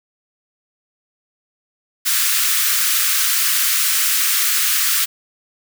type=high-pass noise; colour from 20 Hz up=white; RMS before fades=-17 dBFS; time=2.05-5.06 s; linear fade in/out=20 ms; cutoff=1200 Hz; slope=48 dB/octave; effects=none